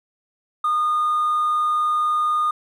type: tone with hard clipping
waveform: triangle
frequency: 1224 Hz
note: D#6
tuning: 29 cents flat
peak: -17 dBFS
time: 0.64-2.51 s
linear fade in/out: 5 ms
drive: 2 dB
effects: none